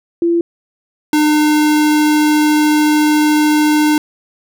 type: tone pair in turn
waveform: sine / square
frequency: 340 / 302.3 Hz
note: F4 / D#4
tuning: -46 / -50 cents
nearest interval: major second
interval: 204 cents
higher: first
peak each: -10 dBFS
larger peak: neither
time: 0.22-0.41 / 1.13-3.98 s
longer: second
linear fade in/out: 2 ms
effects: none